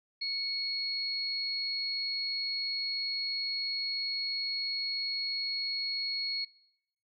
sine tone pair together, 2217 / 4323 Hz, C#7 / C#8, 0 / -44 cents, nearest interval octave, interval 1156 cents, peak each -39 / -32 dBFS, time 0.21-6.45 s, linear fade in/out 10 ms, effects noise-tail reverb RT60 0.8 s tail -23 dB re dry

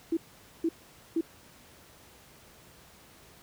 sine tone bursts, 329.6 Hz, E4, in tune, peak -24 dBFS, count 3, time 0.12-1.21 s, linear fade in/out 5 ms, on 50 ms, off 470 ms, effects pink hiss -55 dBFS RMS until 3.42 s + high-pass 60 Hz 12 dB/octave

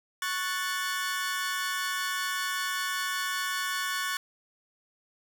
sawtooth chord, F# minor, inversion second, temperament equal, 1108.7 / 1480 / 1760 Hz, C#6 / F#6 / A6, 0 / 0 / 0 cents, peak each -30 dBFS, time 0.22-4.17 s, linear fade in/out 2 ms, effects none

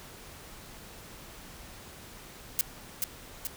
blue noise with echo, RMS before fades -25 dBFS, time 2.59-2.61 s, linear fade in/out 0 ms, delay 430 ms, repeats 2, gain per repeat -4 dB, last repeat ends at 3.47 s, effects pink hiss -48 dBFS RMS until 3.56 s

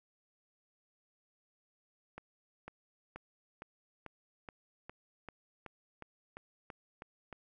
accelerating click train, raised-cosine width 0.5 ms, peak -30 dBFS, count 14, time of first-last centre 2.18-7.327 s, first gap 500 ms, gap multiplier 0.96, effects none

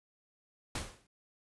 pink noise with exponential decay, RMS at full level -33 dBFS, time 0.75-1.07 s, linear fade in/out 5 ms, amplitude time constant 68 ms, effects resampled to 24000 Hz

